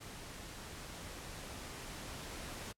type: noise with level ramp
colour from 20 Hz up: pink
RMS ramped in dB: -49 to -45 dBFS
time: 0-2.73 s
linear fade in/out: 20 ms
effects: noise-tail reverb RT60 0.1 s tail -26 dB re dry + low-pass 11000 Hz 12 dB/octave